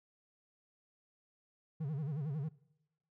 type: tone with vibrato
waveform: triangle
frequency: 146.83 Hz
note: D3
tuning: in tune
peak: -33 dBFS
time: 1.8-2.49 s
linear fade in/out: 10 ms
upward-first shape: sine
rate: 11 Hz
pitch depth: 170 cents each way
effects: noise-tail reverb RT60 0.9 s tail -22 dB re dry